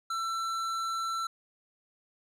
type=tone with hard clipping; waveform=sine; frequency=1340 Hz; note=E6; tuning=28 cents sharp; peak=-32 dBFS; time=0.1-1.27 s; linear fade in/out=5 ms; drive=12 dB; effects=none